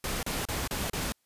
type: noise bursts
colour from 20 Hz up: pink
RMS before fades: -32 dBFS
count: 5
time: 0.04-1.122 s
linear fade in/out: 2 ms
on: 190 ms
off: 33 ms
effects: white hiss -73 dBFS RMS until 1.25 s + resampled to 32000 Hz